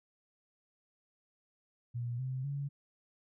sine tone with pitch steps, 120 / 130.11 / 141.07 Hz, B2 / C3 / C#3, -49 / -9 / +31 cents, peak -34 dBFS, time 1.94-2.69 s, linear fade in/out 20 ms, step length 250 ms, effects none

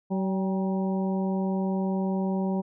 harmonic tone with a mistuned harmonic, 190 Hz, F#3, 46 cents sharp, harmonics 1 / 2 / 3 / 4 / 5, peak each -25 / -33 / -36 / -38 / -40 dBFS, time 0.1-2.62 s, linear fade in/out 20 ms, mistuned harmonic 4, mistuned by +56 cents, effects none

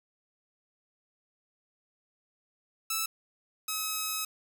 5% pulse tone pair in turn, 1313 / 1279.3 Hz, E6 / D#6, -7 / +48 cents, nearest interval unison, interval 45 cents, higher first, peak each -17 / -19 dBFS, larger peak first, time 2.9-3.06 / 3.68-4.25 s, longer second, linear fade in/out 5 ms, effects none

